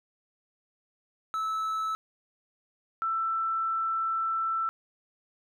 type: tone pair in turn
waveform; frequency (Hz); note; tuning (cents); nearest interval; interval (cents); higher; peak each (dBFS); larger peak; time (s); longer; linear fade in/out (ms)
triangle / sine; 1306 / 1331.1; E6 / E6; -17 / +16; unison; 33; second; -26; neither; 1.34-1.95 / 3.02-4.69; second; 0
effects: none